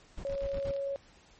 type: noise bursts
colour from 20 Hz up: brown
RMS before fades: -39 dBFS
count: 5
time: 0.17-0.717 s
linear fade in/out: 10 ms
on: 71 ms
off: 48 ms
type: tone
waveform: sine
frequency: 554.4 Hz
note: C#5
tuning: in tune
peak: -31 dBFS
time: 0.25-0.96 s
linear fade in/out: 0 ms
type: click train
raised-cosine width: 0.2 ms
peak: -34 dBFS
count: 19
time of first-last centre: 0.27-0.765 s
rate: 36.4 Hz
effects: pink hiss -60 dBFS RMS until 1.39 s + MP3 32 kbps